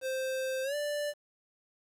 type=tone with pitch glide; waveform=square; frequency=523.3 to 587.4 Hz; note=C5 to D5; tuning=0 to 0 cents; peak=-32 dBFS; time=0.01-1.14 s; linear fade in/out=50 ms; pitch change=+200 cents; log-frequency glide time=0.63-0.75 s; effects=resampled to 32000 Hz + 10-bit